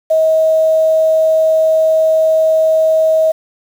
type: tone with quantisation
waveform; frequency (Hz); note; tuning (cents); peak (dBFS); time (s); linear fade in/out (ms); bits
sine; 637; D#5; +41; -8; 0.1-3.32; 10; 6
effects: none